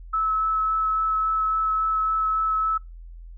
sine tone with vibrato, 1300 Hz, E6, 24 cents flat, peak -20 dBFS, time 0.13-2.78 s, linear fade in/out 10 ms, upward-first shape sine, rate 3.6 Hz, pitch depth 9 cents each way, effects noise-tail reverb RT60 0.2 s tail -24 dB re dry + added 42 Hz sine -38 dBFS peak until 3.37 s

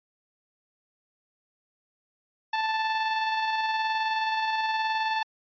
sawtooth tone with tremolo, 880 Hz, A5, in tune, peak -20 dBFS, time 2.53-5.23 s, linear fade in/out 5 ms, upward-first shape square, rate 19 Hz, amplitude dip 25%, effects resampled to 11025 Hz

